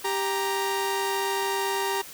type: tone pair together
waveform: sawtooth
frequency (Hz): 393.1 / 935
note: G4 / A#5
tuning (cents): +5 / +5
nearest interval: octave + minor third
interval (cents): 1500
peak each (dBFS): -24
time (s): 0.04-2.02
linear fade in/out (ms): 10
effects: white hiss -43 dBFS RMS until 2.13 s